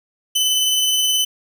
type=tone with tremolo; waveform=sawtooth; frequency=3024 Hz; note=F#7; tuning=37 cents sharp; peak=-11 dBFS; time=0.35-1.25 s; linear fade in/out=10 ms; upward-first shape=triangle; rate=19 Hz; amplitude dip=25%; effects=none